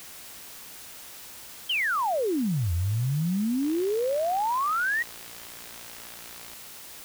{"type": "exponential two-way sweep", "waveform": "sine", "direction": "down then up", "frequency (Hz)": [3236, 81.6, 1940], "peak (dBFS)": -23, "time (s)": [1.69, 5.03], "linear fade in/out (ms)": 10, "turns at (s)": 2.73}
{"type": "click train", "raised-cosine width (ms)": 0.2, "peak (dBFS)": -27, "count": 170, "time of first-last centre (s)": [3.63, 6.534], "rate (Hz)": 58.2}
{"effects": ["white hiss -44 dBFS RMS until 7.04 s"]}